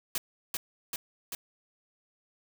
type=noise with echo; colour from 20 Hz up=white; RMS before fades=-31 dBFS; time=0.15-0.18 s; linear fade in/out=2 ms; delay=390 ms; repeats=3; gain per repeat=-2 dB; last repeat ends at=1.35 s; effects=none